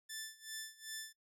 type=tone with tremolo; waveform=10% pulse; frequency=1760 Hz; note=A6; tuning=in tune; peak=-33 dBFS; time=0.09-1.13 s; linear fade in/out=10 ms; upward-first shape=sine; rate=2.6 Hz; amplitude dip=90%; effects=noise-tail reverb RT60 0.1 s tail -18 dB re dry